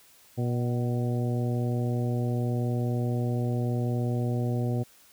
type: harmonic tone with a mistuned harmonic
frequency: 120.8 Hz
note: B2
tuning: 38 cents flat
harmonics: 1 / 2 / 3 / 4 / 5 / 6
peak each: -26 / -32 / -36 / -38 / -40 / -42 dBFS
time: 0.37-4.84 s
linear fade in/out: 20 ms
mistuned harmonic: 6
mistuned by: +61 cents
effects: white hiss -57 dBFS RMS until 5.12 s